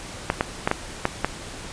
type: clicks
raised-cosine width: 0.5 ms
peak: -4 dBFS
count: 6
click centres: 0.301 / 0.409 / 0.675 / 0.714 / 1.054 / 1.246 s
effects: pink hiss -37 dBFS RMS until 1.72 s + resampled to 22050 Hz